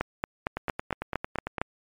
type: two click trains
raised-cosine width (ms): 0.5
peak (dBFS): -15 / -11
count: 10 / 8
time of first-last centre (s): 0.57-1.582 / 0.01-1.616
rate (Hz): 8.89 / 4.36
effects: MP3 96 kbps